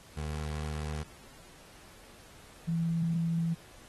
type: tone pair in turn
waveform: 25% pulse / sine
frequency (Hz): 76.1 / 166.36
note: D#2 / E3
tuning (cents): -38 / +16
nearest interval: octave + major second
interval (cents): 1354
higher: second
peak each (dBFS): -30 / -27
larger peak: second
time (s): 0.16-1.04 / 2.67-3.55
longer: neither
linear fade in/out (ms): 20
effects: pink hiss -55 dBFS RMS until 3.88 s + AAC 32 kbps